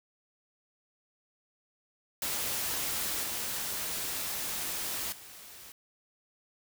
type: noise with level steps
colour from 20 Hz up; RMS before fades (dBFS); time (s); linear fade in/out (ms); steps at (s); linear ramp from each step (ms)
white; -33 / -35 / -49; 2.22-5.72; 2; 3.23 / 5.12; 5
effects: none